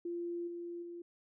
sine tone with level steps, 345 Hz, F4, 21 cents flat, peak -36 / -40 / -43 dBFS, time 0.05-1.02 s, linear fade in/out 5 ms, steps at 0.47 / 0.82 s, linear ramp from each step 10 ms, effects none

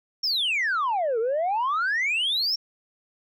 sine exponential two-way sweep, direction down then up, 5588 to 435.1 to 5588 Hz, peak -20 dBFS, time 0.23-2.56 s, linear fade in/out 10 ms, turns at 1.19 s, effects tanh soft clip ceiling -20 dBFS

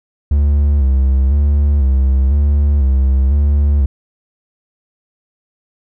triangle tone with vibrato, 69.3 Hz, C#2, in tune, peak -7 dBFS, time 0.31-3.86 s, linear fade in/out 5 ms, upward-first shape square, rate 1 Hz, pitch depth 68 cents each way, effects none

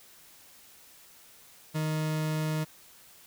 40% pulse tone, 155.56 Hz, D#3, in tune, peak -27 dBFS, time 1.74-2.65 s, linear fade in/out 20 ms, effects white hiss -55 dBFS RMS until 3.26 s

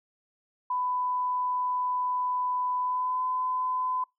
sine tone with pitch glide, 998 to 1013.1 Hz, B5 to B5, +18 to +44 cents, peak -26 dBFS, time 0.7-4.04 s, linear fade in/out 5 ms, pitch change +26 cents, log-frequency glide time 2.79-3.24 s, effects noise-tail reverb RT60 0.2 s tail -25 dB re dry

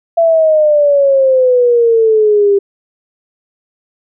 sine exponential sweep, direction down, 674 to 395.5 Hz, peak -6 dBFS, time 0.17-2.59 s, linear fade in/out 10 ms, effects none

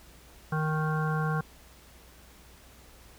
harmonic tone, 155.5 Hz, D#3, 1 cent flat, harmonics 1 / 3 / 5 / 7 / 9 / 10, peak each -27 / -37 / -37 / -36 / -37 / -40 dBFS, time 0.52-1.41 s, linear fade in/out 5 ms, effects added 60 Hz sine -55 dBFS peak until 3.18 s + pink hiss -55 dBFS RMS until 3.18 s

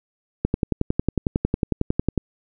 click train, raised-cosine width 3 ms, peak -6 dBFS, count 20, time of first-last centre 0.45-2.177 s, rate 11 Hz, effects none

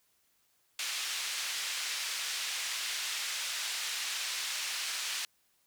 pink band-pass noise, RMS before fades -36 dBFS, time 0.79-5.25 s, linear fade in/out 2 ms, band 2300 to 7500 Hz, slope 12 dB/octave, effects white hiss -72 dBFS RMS until 5.66 s

